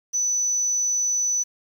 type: tone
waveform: sine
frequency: 5980 Hz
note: F#8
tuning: 17 cents sharp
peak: -20 dBFS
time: 0.13-1.44 s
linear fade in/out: 20 ms
effects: 8-bit